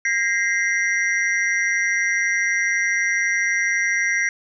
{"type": "tone cluster", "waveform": "sine", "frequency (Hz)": [1612, 1890, 2078, 5780], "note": ["G6", "A#6", "C7", "F#8"], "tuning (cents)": [48, 23, -12, -41], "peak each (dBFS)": [-25, -23, -21, -29], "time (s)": [0.05, 4.29], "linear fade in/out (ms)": 2, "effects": []}